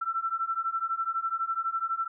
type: beating tone pair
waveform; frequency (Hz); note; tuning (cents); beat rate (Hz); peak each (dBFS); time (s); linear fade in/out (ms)
sine; 1334 / 1346; E6 / E6; +20 / +36; 12; -31 / -30; 0.01-2.08; 10
effects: none